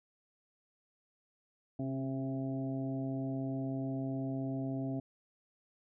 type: harmonic tone with a mistuned harmonic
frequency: 133.1 Hz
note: C3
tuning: 30 cents sharp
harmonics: 1 / 2 / 3 / 4 / 5 / 6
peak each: -38 / -36 / -48 / -53 / -44 / -58 dBFS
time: 1.79-5 s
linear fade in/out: 5 ms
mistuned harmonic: 2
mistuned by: +20 cents
effects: none